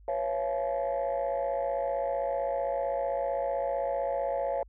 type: tone cluster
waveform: sine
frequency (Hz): 496.4 / 552 / 681 / 854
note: B4 / C#5 / F5 / G#5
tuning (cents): +9 / -7 / -44 / +48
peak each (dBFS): -36 / -29 / -31 / -35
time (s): 0.08-4.63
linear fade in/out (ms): 2
effects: tanh soft clip ceiling -22 dBFS + added 50 Hz sine -51 dBFS peak until 4.68 s